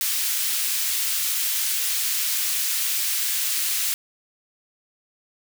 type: high-pass noise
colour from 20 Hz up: white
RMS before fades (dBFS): -24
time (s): 0.01-3.94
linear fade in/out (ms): 0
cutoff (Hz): 2100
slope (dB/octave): 12
effects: none